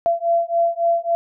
sine beating tone pair, 677 / 680.6 Hz, E5 / F5, +46 / -45 cents, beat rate 3.6 Hz, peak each -19 / -19 dBFS, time 0.06-1.15 s, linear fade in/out 0 ms, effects none

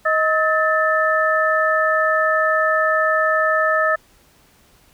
sine tone cluster, 628 / 1284 / 1769 Hz, D#5 / E6 / A6, +16 / -46 / +9 cents, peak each -19 dBFS, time 0.05-3.96 s, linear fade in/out 10 ms, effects pink hiss -54 dBFS RMS until 4.93 s

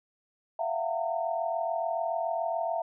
sine tone cluster, 665 / 705 / 752 / 911 Hz, E5 / F5 / F#5 / A#5, +15 / +16 / +28 / -40 cents, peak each -30 / -34 / -38 / -35 dBFS, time 0.59-2.82 s, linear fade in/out 5 ms, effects none

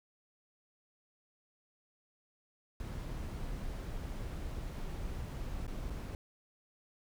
brown noise with dropouts, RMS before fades -40 dBFS, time 2.8-6.15 s, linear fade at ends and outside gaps 1 ms, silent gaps 5.667-5.678 / 5.9-5.904 s, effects none

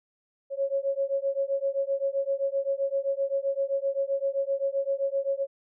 sine beating tone pair, 546 / 553.7 Hz, C#5 / C#5, -26 / -2 cents, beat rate 7.7 Hz, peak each -28 dBFS, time 0.5-5.47 s, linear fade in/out 50 ms, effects none

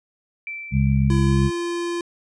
sine tone with exponential decay, 2333 Hz, D7, 12 cents flat, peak -27 dBFS, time 0.47-1.85 s, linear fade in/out 1 ms, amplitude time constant 300 ms
harmonic tone, 67.7 Hz, C#2, 40 cents flat, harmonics 1 / 2 / 3, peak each -21 / -18 / -21 dBFS, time 0.71-1.51 s, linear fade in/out 50 ms
square tone with pitch glide, 338.8 to 344.7 Hz, E4 to F4, +48 to -23 cents, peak -24 dBFS, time 1.1-2.01 s, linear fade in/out 2 ms, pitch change +29 cents, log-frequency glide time 1.23-1.41 s
effects resampled to 22050 Hz

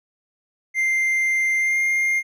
triangle tone with pitch glide, 2093 to 2116 Hz, C7 to C7, 0 to +19 cents, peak -16 dBFS, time 0.74-2.23 s, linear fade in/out 50 ms, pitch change +19 cents, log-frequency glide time 1.59-1.78 s, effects none

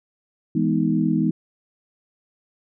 sine chord, E major seventh, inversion none, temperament equal with one note detuned, 164.81 / 207.7 / 246.9 / 314 Hz, E3 / G#3 / B3 / D#4, 0 / 0 / 0 / +16 cents, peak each -23 dBFS, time 0.55-1.31 s, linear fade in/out 5 ms, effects none

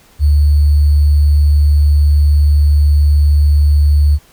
sine tone with sample-and-hold, 73.42 Hz, D2, in tune, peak -6 dBFS, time 0.19-4.19 s, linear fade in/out 50 ms, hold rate 4410 Hz, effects pink hiss -47 dBFS RMS until 4.32 s

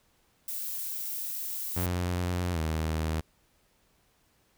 violet noise, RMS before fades -35 dBFS, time 0.48-1.86 s, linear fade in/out 2 ms
sawtooth tone with pitch glide, 89 to 79.29 Hz, F2 to D#2, +33 to +33 cents, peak -24 dBFS, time 1.76-3.21 s, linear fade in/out 10 ms, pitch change -200 cents, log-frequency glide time 2.52-2.59 s
effects pink hiss -68 dBFS RMS until 4.57 s

